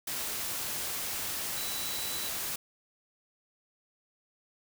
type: tone in noise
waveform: sine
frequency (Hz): 3951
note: B7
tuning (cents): 0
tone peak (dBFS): -40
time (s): 1.57-2.29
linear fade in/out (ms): 5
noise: white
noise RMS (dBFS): -35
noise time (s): 0.07-2.56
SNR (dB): -8
effects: none

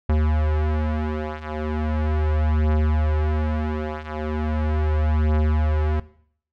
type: beating tone pair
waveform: square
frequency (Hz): 76.4 / 76.78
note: D#2 / D#2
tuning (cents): -31 / -22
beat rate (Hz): 0.38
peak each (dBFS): -24 / -22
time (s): 0.09-6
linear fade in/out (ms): 5
effects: noise-tail reverb RT60 0.6 s tail -18 dB re dry + low-pass 2000 Hz 12 dB/octave

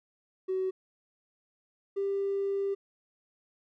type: tone pair in turn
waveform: triangle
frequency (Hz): 376.2 / 395.5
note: F#4 / G4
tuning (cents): +29 / +15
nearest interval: minor second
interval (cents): 86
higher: second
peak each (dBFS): -24 / -24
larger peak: neither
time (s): 0.48-0.71 / 1.96-2.75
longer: second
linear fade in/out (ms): 20
effects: tanh soft clip ceiling -25 dBFS

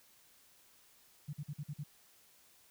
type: tone bursts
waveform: sine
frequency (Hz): 146.83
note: D3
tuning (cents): 0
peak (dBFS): -38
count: 6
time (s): 1.28-1.838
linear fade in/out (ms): 10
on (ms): 53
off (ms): 48
effects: white hiss -65 dBFS RMS until 2.7 s

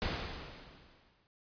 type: noise with exponential decay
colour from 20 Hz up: pink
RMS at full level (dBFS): -33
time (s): 0.02-1.27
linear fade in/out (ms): 0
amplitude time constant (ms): 270
effects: resampled to 11025 Hz

